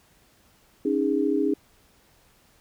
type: chord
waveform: sine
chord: C# suspended second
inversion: none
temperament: equal with one note detuned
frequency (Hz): 277.2 / 311.1 / 410.3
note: C#4 / D#4 / G#4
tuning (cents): 0 / 0 / -21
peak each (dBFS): -25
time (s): 0.85-1.54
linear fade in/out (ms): 5
effects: pink hiss -60 dBFS RMS until 2.6 s